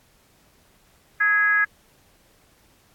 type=tone with frequency modulation; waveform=sine; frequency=1661.2 Hz; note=G#6; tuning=in tune; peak=-16 dBFS; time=1.2-1.65 s; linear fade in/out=10 ms; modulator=387 Hz; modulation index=0.62; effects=pink hiss -59 dBFS RMS until 2.94 s + AAC 64 kbps